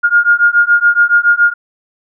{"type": "beating tone pair", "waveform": "sine", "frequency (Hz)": [1416, 1423.1], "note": ["F6", "F6"], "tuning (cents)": [23, 32], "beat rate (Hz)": 7.1, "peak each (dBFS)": -10, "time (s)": [0.03, 1.54], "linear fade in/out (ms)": 20, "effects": []}